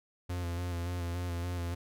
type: tone with vibrato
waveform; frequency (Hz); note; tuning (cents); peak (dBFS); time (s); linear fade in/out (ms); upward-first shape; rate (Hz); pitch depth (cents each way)
45% pulse; 87.31; F2; 0; -33; 0.29-1.75; 10; square; 3.5; 27
effects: none